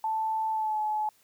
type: tone with pitch glide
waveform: sine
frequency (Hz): 880 to 854.5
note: A5 to G#5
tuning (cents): 0 to +49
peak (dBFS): -26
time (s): 0.04-1.09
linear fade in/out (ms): 2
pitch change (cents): -51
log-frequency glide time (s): 0.51-0.8
effects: white hiss -64 dBFS RMS until 1.23 s